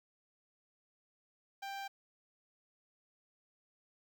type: tone with notch filter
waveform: sawtooth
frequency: 788 Hz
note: G5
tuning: 9 cents sharp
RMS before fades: -43 dBFS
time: 1.62-1.88 s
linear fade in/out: 10 ms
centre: 10000 Hz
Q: 0.74
effects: 12-bit